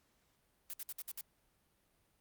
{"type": "noise bursts", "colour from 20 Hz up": "blue", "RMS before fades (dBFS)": -43, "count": 6, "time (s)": [0.7, 1.209], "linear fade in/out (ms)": 0, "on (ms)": 34, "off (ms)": 61, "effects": ["pink hiss -75 dBFS RMS until 2.2 s", "Opus 48 kbps"]}